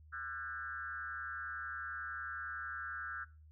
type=tone with frequency modulation; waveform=sine; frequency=1480 Hz; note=F#6; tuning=in tune; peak=-40 dBFS; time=0.12-3.25 s; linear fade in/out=20 ms; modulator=131 Hz; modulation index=1.4; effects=noise-tail reverb RT60 0.3 s tail -19 dB re dry + added 77 Hz sine -56 dBFS peak until 3.51 s